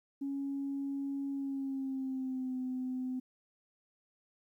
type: tone with pitch glide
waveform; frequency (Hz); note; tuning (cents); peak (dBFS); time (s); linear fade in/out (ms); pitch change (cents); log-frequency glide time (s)
sine; 277.2 to 255.7; C#4 to C4; 0 to -40; -33; 0.21-3.2; 10; -140; 1.31-2.56
effects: tanh soft clip ceiling -29 dBFS + 12-bit